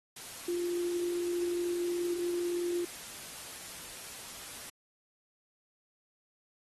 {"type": "tone in noise", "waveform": "sine", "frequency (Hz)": 349.2, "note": "F4", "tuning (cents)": 0, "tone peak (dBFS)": -30, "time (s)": [0.48, 2.85], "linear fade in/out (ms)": 5, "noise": "white", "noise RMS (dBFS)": -45, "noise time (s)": [0.16, 4.7], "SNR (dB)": 12, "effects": ["AAC 32 kbps"]}